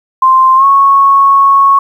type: tone with pitch glide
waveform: sine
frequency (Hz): 1046.5 to 1103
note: C6 to C#6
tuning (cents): 0 to -9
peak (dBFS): -3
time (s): 0.22-1.79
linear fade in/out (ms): 5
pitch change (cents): +91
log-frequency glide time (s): 0.56-0.65
effects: 7-bit